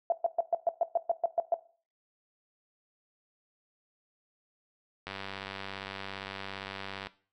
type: tone bursts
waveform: sine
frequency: 676 Hz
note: E5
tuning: 43 cents sharp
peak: -22 dBFS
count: 11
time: 0.1-1.542 s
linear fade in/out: 2 ms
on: 22 ms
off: 120 ms
type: click train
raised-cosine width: 0.3 ms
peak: -22 dBFS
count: 196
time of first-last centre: 5.07-7.07 s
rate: 97.5 Hz
effects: noise-tail reverb RT60 0.4 s tail -17 dB re dry